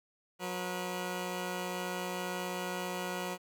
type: tone pair together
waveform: 10% pulse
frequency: 181.49 / 484.8 Hz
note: F#3 / B4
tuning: -33 / -32 cents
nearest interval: octave + perfect fourth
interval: 1701 cents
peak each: -28 / -32 dBFS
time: 0.39-3.38 s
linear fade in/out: 50 ms
effects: none